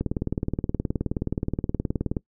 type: click train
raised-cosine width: 3 ms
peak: -12 dBFS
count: 42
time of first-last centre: 0.01-2.168 s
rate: 19 Hz
effects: noise-tail reverb RT60 0.1 s tail -22 dB re dry